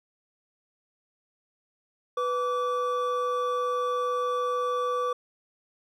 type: tone pair together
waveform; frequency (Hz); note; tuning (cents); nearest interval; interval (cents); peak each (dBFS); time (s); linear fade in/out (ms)
triangle; 495.4 / 1156.7; B4 / D6; +5 / -27; octave + minor third; 1468; -26; 2.17-5.13; 5
effects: none